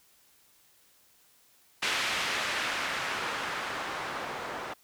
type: noise with low-pass filter sweep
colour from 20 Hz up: blue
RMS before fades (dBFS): -33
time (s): 1.82-4.74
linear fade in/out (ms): 10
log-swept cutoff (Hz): 2600 to 940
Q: 0.91
effects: white hiss -63 dBFS RMS until 4.83 s